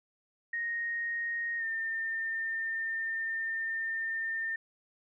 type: tone with pitch glide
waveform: sine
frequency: 1864.7 to 1807.4 Hz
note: A#6 to A6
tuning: 0 to +46 cents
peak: -31 dBFS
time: 0.53-4.56 s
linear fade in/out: 5 ms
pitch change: -54 cents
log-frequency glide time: 1.58-1.64 s
effects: none